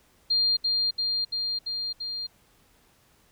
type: tone with echo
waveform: sine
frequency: 4200 Hz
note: C8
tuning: 6 cents sharp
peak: -20 dBFS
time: 0.3-0.57 s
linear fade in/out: 10 ms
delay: 340 ms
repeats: 5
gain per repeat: -2 dB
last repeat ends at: 2.27 s
effects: pink hiss -62 dBFS RMS until 3.31 s